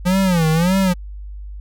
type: tone with vibrato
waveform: square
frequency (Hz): 174.61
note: F3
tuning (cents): 0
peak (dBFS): -14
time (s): 0.05-0.94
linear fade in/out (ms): 20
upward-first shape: sine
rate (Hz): 1.7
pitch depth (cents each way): 180
effects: added 50 Hz sine -29 dBFS peak until 1.6 s